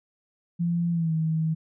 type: tone with pitch glide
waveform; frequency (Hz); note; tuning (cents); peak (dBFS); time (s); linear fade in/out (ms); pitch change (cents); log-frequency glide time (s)
sine; 171.1 to 159.64; F3 to D#3; -35 to +45; -22; 0.59-1.55; 20; -120; 0.91-1.13
effects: none